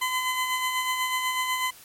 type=tone with tremolo; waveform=20% pulse; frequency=1019 Hz; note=C6; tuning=46 cents flat; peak=-18 dBFS; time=0.01-1.71 s; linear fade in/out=10 ms; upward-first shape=sine; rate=8.1 Hz; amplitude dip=40%; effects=white hiss -49 dBFS RMS until 1.84 s + MP3 64 kbps